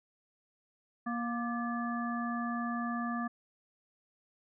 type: harmonic tone with a mistuned harmonic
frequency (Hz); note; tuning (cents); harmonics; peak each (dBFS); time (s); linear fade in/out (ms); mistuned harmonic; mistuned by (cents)
236.1; A#3; +22; 1 / 3 / 5 / 7; -34 / -41 / -38 / -43; 1.06-3.28; 10; 7; +67
effects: none